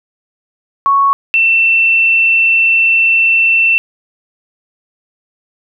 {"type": "tone pair in turn", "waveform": "sine", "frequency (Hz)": [1108.7, 2685], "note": ["C#6", "E7"], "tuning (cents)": [0, 31], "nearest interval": "octave + minor third", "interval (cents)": 1531, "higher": "second", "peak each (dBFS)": -7, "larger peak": "neither", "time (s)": [[0.86, 1.13], [1.34, 3.78]], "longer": "second", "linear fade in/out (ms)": 0, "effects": []}